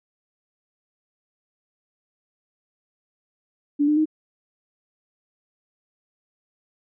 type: tone with pitch steps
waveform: sine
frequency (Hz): 289.9 / 300.1 / 310.7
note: D4 / D4 / D#4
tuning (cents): -22 / +38 / -2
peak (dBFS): -16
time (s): 3.79-4.057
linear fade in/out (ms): 20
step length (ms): 89
effects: none